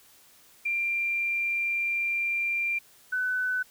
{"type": "tone pair in turn", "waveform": "sine", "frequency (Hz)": [2377, 1503.5], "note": ["D7", "F#6"], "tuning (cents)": [20, 27], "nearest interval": "minor sixth", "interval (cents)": 793, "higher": "first", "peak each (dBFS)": [-25, -25], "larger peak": "neither", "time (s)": [[0.65, 2.79], [3.12, 3.63]], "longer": "first", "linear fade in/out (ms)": 10, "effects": ["white hiss -57 dBFS RMS until 3.7 s"]}